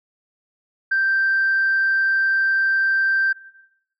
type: tone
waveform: sine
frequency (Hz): 1568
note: G6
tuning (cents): 0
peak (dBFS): -15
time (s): 0.91-3.33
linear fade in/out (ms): 10
effects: noise-tail reverb RT60 0.8 s tail -17 dB re dry + tanh soft clip ceiling -12 dBFS